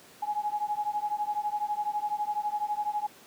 sine beating tone pair, 830.6 / 842.6 Hz, G#5 / G#5, 0 / +25 cents, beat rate 12 Hz, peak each -31 dBFS, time 0.22-3.07 s, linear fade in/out 10 ms, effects pink hiss -53 dBFS RMS until 3.26 s + high-pass 200 Hz 12 dB/octave

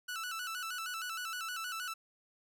sawtooth tone with vibrato, 1396.9 Hz, F6, in tune, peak -34 dBFS, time 0.08-1.94 s, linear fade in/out 10 ms, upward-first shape square, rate 6.4 Hz, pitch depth 93 cents each way, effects none

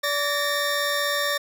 20% pulse tone pair together, 577 / 1827.1 Hz, D5 / A#6, -31 / -35 cents, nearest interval octave + minor sixth, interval 1996 cents, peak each -20 dBFS, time 0.03-1.38 s, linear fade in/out 10 ms, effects none

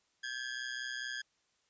sawtooth ring-modulated tone, 1647 Hz, G#6, 15 cents flat, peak -31 dBFS, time 0.23-1.22 s, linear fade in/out 10 ms, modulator 62.3 Hz, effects white hiss -75 dBFS RMS until 1.69 s + resampled to 16000 Hz

